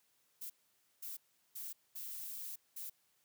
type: noise bursts at uneven times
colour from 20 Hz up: violet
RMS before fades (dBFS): -45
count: 5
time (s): 0.41-0.5 / 1.02-1.17 / 1.55-1.73 / 1.95-2.56 / 2.76-2.9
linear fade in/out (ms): 10
effects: white hiss -75 dBFS RMS until 3.24 s + high-pass 80 Hz 12 dB/octave